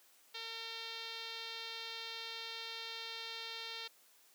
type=tone with low-pass filter; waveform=5% pulse; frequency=454.9 Hz; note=A#4; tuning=42 cents flat; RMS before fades=-45 dBFS; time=0.34-3.88 s; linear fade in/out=10 ms; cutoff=4000 Hz; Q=2.7; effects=white hiss -66 dBFS RMS until 4.34 s + high-pass 300 Hz 12 dB/octave